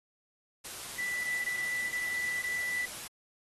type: tone in noise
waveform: sine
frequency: 1978 Hz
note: B6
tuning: 2 cents sharp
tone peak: -31 dBFS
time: 0.98-2.86 s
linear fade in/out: 10 ms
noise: white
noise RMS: -42 dBFS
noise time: 0.64-3.08 s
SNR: +8 dB
effects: AAC 32 kbps